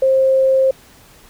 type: tone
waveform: sine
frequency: 530 Hz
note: C5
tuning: 22 cents sharp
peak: -10 dBFS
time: 0.02-0.71 s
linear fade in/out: 5 ms
effects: pink hiss -46 dBFS RMS until 1.29 s